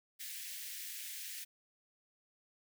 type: high-pass noise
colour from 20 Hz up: white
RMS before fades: -45 dBFS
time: 0.19-1.45 s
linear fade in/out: 20 ms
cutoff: 1700 Hz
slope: 48 dB/octave
effects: none